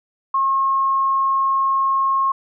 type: tone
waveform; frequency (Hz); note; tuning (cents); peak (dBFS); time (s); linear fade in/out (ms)
sine; 1080; C#6; -45; -15; 0.34-2.32; 5
effects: none